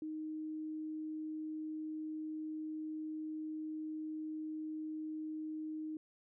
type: tone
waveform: sine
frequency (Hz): 311.1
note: D#4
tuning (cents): 0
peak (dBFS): -39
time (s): 0.02-5.97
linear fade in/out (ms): 2
effects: none